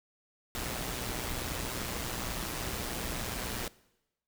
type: noise with amplitude modulation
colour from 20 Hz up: pink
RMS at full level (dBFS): -34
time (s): 0.55-3.68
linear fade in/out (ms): 0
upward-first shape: sine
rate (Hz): 121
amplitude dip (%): 50
effects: noise-tail reverb RT60 0.9 s tail -21 dB re dry